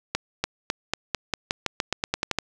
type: accelerating click train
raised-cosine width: 0.2 ms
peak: -6 dBFS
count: 15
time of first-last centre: 0.15-2.387 s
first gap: 290 ms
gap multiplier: 0.9
effects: none